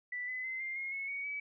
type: tone with pitch steps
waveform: sine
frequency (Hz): 1975.5 / 2017 / 2059 / 2103 / 2147 / 2192 / 2238 / 2285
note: B6 / B6 / C7 / C7 / C7 / C#7 / C#7 / D7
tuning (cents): 0 / +36 / -28 / +8 / +44 / -20 / +16 / -48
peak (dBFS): -36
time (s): 0.12-1.4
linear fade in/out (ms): 5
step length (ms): 160
effects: none